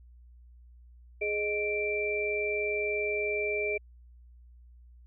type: tone cluster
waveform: sine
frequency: 418.4 / 619 / 2349 Hz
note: G#4 / D#5 / D7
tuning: +13 / -9 / 0 cents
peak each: -31 / -36 / -31 dBFS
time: 1.21-3.78 s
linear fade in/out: 10 ms
effects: added 60 Hz sine -51 dBFS peak until 5.06 s